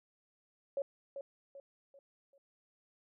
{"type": "tone with echo", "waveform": "sine", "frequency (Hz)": 554.4, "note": "C#5", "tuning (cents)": 0, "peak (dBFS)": -32, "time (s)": [0.77, 0.82], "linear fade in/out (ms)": 2, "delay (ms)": 390, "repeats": 4, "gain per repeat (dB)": -8, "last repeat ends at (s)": 2.38, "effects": []}